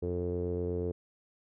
sawtooth tone with low-pass filter, 88.3 Hz, F2, 20 cents sharp, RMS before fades -33 dBFS, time 0.02-0.92 s, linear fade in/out 10 ms, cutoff 430 Hz, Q 6.5, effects none

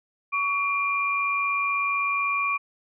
sine tone pair together, 1129 / 2390 Hz, C#6 / D7, +31 / +30 cents, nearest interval octave + minor second, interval 1299 cents, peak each -25 / -25 dBFS, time 0.32-2.58 s, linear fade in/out 20 ms, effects none

